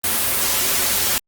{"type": "noise with comb filter", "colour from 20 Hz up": "white", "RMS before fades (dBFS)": -19, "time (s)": [0.04, 1.18], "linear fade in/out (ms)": 0, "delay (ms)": 6.4, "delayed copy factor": -0.6, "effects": ["Opus 32 kbps"]}